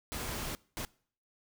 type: noise bursts at uneven times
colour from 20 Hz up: pink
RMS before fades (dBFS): -38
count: 2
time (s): 0.12-0.55 / 0.77-0.85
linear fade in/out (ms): 0
effects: noise-tail reverb RT60 0.5 s tail -23 dB re dry